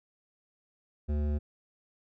sine tone with hard clipping, 74 Hz, D2, 14 cents sharp, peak -29 dBFS, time 1.08-1.39 s, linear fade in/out 20 ms, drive 13 dB, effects none

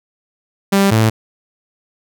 sawtooth tone pair in turn, 197.1 / 110.62 Hz, G3 / A2, +10 / +10 cents, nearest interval minor seventh, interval 1000 cents, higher first, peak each -6 dBFS, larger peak neither, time 0.72-0.91 / 0.91-1.1 s, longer neither, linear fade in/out 10 ms, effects none

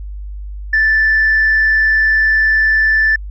sine tone with vibrato, 1760 Hz, A6, in tune, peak -8 dBFS, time 0.73-3.16 s, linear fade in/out 5 ms, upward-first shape square, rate 20 Hz, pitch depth 14 cents each way, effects tanh soft clip ceiling -6 dBFS + added 50 Hz sine -24 dBFS peak until 3.3 s

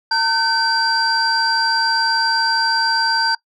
sine tone cluster, 905 / 1526 / 4727 Hz, A5 / G6 / D8, +48 / -47 / +10 cents, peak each -18 dBFS, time 0.11-3.35 s, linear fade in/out 5 ms, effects noise-tail reverb RT60 0.1 s tail -22 dB re dry + tanh soft clip ceiling -8 dBFS

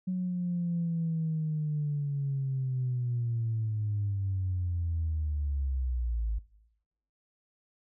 sine linear sweep, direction down, 185 to 52.4 Hz, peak -27 dBFS, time 0.07-6.39 s, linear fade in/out 10 ms, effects noise-tail reverb RT60 0.9 s tail -21 dB re dry + tanh soft clip ceiling -23 dBFS

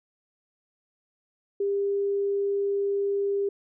sine tone, 399.9 Hz, G4, 35 cents sharp, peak -23 dBFS, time 1.6-3.49 s, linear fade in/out 5 ms, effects none

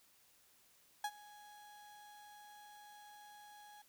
35% pulse tone with ADSR envelope, 832 Hz, G#5, 3 cents sharp, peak -33 dBFS, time 1.04-3.82 s, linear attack 4 ms, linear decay 56 ms, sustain -21 dB, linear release 5 ms, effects white hiss -69 dBFS RMS until 3.88 s

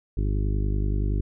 harmonic tone, 50.5 Hz, G#1, 48 cents flat, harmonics 1 / 2 / 3 / 4 / 5 / 6 / 7 / 8, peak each -23 / -28 / -36 / -36 / -41 / -37 / -40 / -41 dBFS, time 0.17-1.21 s, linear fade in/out 5 ms, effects none

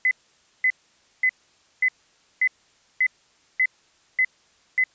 sine tone bursts, 2026 Hz, B6, 44 cents sharp, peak -16 dBFS, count 9, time 0.05-4.839 s, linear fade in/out 2 ms, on 61 ms, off 530 ms, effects white hiss -60 dBFS RMS until 4.94 s + resampled to 16000 Hz

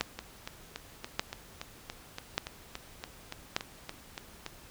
two click trains, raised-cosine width 0.2 ms, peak -20 / -10 dBFS, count 16 / 4, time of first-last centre 0.19-4.464 / 0.01-3.565 s, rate 3.51 / 0.844 Hz, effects pink hiss -53 dBFS RMS until 4.7 s

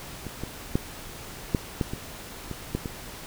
clicks, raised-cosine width 3 ms, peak -21 / -19 / -9 / -8 / -11 / -18 / -20 / -13 / -18 dBFS, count 9, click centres 0.267 / 0.436 / 0.755 / 1.548 / 1.812 / 1.935 / 2.513 / 2.75 / 2.858 s, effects pink hiss -41 dBFS RMS until 3.26 s

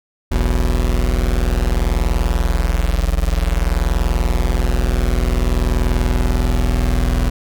40% pulse tone pair together, 41.09 / 61.6 Hz, E1 / B1, -5 / -4 cents, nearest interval perfect fifth, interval 701 cents, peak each -15 / -17 dBFS, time 0.31-7.3 s, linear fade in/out 10 ms, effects none

